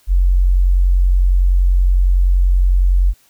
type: tone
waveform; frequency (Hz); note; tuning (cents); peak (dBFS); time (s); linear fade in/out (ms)
sine; 45.34; F#1; -34; -9; 0.07-3.14; 50
effects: white hiss -54 dBFS RMS until 3.29 s